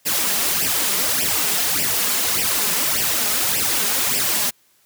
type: noise with flanger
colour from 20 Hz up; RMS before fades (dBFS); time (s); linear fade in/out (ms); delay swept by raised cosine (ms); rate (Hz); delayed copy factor
white; -20; 0.05-4.51; 20; 0.37 to 4.97; 1.7; +0.75
effects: white hiss -59 dBFS RMS until 4.85 s + high-pass 80 Hz 12 dB/octave